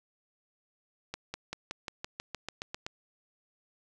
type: accelerating click train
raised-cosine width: 0.2 ms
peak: -19 dBFS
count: 12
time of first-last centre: 1.14-2.865 s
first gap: 200 ms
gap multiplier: 0.95
effects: none